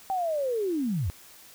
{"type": "linear sweep", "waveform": "sine", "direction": "down", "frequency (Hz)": [784, 70.4], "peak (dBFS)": -25, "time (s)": [0.1, 1.1], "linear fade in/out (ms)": 0, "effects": ["white hiss -51 dBFS RMS until 1.54 s"]}